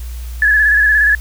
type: tone with vibrato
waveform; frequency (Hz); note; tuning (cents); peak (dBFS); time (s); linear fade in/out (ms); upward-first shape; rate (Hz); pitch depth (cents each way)
sine; 1700; G#6; +40; -8; 0.42-1.15; 2; square; 17; 35
effects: added 60 Hz sine -23 dBFS peak until 1.2 s + white hiss -40 dBFS RMS until 1.2 s